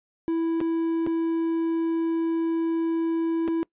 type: tone with dropouts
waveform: triangle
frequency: 329.5 Hz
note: E4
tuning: 1 cent flat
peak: -20 dBFS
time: 0.28-3.63 s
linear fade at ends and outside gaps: 0 ms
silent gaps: 0.604-0.612 / 1.065-1.072 / 3.478-3.483 s
effects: noise-tail reverb RT60 0.1 s tail -23 dB re dry + resampled to 8000 Hz